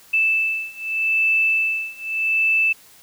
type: beating tone pair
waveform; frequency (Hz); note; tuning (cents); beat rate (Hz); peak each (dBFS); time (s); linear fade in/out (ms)
sine; 2637 / 2637.82; E7 / E7; 0 / +1; 0.82; -21 / -20; 0.13-2.73; 10
effects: white hiss -49 dBFS RMS until 3.02 s